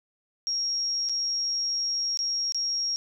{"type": "tone with dropouts", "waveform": "sine", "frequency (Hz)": 5588, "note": "F8", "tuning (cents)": 0, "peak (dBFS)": -25, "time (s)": [0.47, 2.96], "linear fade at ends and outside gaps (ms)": 0, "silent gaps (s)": [[1.089, 1.095], [2.173, 2.19], [2.522, 2.546]], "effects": []}